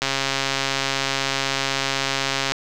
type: click train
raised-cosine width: 0.2 ms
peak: -4 dBFS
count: 341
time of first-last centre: 0.02-2.52 s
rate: 136 Hz
effects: none